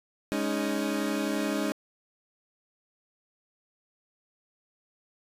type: chord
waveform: 30% pulse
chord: Ab suspended fourth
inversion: none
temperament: equal with one note detuned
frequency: 207.7 / 279.6 / 311.1 Hz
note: Ab3 / Db4 / Eb4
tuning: 0 / +15 / 0 cents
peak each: -29 dBFS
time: 0.32-1.72 s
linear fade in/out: 0 ms
effects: resampled to 32000 Hz + 10-bit